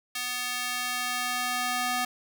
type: tone with high-pass filter sweep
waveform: square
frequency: 247.8 Hz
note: B3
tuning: 6 cents sharp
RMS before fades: -30 dBFS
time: 0.15-2.05 s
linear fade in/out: 5 ms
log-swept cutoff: 2100 to 780 Hz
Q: 0.78
effects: none